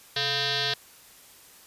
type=tone with frequency modulation; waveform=sine; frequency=130.81 Hz; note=C3; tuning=in tune; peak=-24 dBFS; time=0.16-0.74 s; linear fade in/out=5 ms; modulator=565 Hz; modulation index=8; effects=white hiss -52 dBFS RMS until 1.66 s + resampled to 32000 Hz